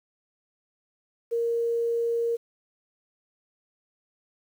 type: tone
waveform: sine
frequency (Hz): 466.2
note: A#4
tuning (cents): 0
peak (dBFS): -23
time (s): 1.31-2.37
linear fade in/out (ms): 20
effects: 9-bit